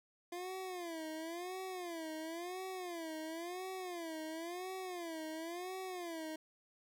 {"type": "tone with vibrato", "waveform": "25% pulse", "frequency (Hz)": 344.3, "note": "F4", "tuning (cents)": -25, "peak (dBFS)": -38, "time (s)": [0.32, 6.36], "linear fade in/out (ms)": 5, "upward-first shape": "sine", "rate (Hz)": 0.96, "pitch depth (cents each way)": 160, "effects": []}